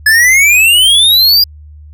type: exponential sweep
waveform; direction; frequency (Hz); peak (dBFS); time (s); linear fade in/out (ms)
square; up; 1700 to 4882; -5; 0.06-1.44; 5
effects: added 75 Hz sine -31 dBFS peak until 1.93 s